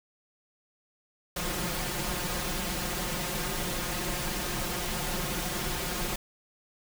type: noise with comb filter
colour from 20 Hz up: pink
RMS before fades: -32 dBFS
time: 1.36-6.16 s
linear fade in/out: 5 ms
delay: 5.6 ms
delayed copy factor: +0.9
effects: none